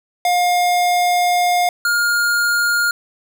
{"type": "tone pair in turn", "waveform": "square", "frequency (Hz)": [711, 1416.3], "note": ["F5", "F6"], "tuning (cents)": [31, 24], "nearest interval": "octave", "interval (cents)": 1193, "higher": "second", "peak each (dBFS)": [-14, -15], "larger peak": "first", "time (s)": [[0.25, 1.69], [1.85, 2.91]], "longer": "first", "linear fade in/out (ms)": 2, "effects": []}